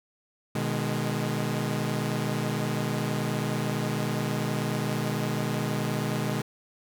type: chord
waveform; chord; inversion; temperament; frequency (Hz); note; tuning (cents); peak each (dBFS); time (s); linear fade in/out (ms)
sawtooth; G# minor; first; equal with one note detuned; 123.47 / 152.71 / 207.7; B2 / D#3 / G#3; 0 / -32 / 0; -27; 0.55-6.42; 5
effects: none